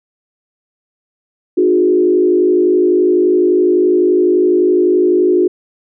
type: tone with frequency modulation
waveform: sine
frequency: 360.7 Hz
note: F#4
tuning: 44 cents flat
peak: -8 dBFS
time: 1.57-5.48 s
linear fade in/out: 10 ms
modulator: 51.8 Hz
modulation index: 0.92
effects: none